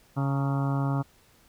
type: harmonic tone with a mistuned harmonic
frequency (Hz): 138.59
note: C#3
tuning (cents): 0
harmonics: 1 / 2 / 3 / 4 / 5 / 6 / 7 / 8 / 9 / 10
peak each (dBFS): -25 / -31 / -43 / -41 / -39 / -41 / -40 / -41 / -41 / -45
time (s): 0.16-1.03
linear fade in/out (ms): 20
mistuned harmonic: 7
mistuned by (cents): -75
effects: pink hiss -60 dBFS RMS until 1.48 s